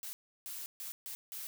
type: noise bursts at uneven times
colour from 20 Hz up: blue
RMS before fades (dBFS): -43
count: 5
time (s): 0.03-0.13 / 0.46-0.66 / 0.8-0.92 / 1.06-1.15 / 1.32-1.47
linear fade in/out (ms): 0
effects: none